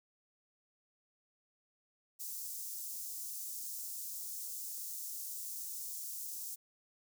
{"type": "high-pass noise", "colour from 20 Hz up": "white", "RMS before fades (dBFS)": -43, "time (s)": [2.19, 6.56], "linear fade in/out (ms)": 20, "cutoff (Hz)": 5800, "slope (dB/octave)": 24, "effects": []}